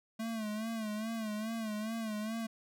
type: tone with vibrato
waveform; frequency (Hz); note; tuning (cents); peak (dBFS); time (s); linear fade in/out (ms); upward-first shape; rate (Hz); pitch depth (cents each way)
square; 219.1; A3; -7; -36; 0.19-2.47; 10; sine; 2.4; 73
effects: none